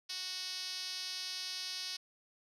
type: tone with band-pass filter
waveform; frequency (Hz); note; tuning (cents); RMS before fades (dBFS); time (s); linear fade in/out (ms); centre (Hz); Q
5% pulse; 370; F#4; 0; -41; 0.09-1.97; 10; 5300; 2.6
effects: none